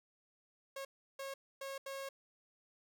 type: tone bursts at uneven times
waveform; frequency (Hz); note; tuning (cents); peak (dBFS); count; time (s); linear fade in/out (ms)
sawtooth; 545; C#5; -29; -38; 4; 0.76-0.85 / 1.19-1.34 / 1.61-1.78 / 1.86-2.09; 5
effects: none